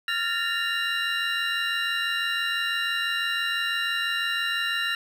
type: tone cluster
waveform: triangle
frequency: 1385 / 1731 / 1817 / 2802 / 3925 Hz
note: F6 / A6 / A#6 / F7 / B7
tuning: -15 / -29 / -45 / +5 / -11 cents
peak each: -30 / -33 / -27 / -28 / -31 dBFS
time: 0.08-4.95 s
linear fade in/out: 2 ms
effects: none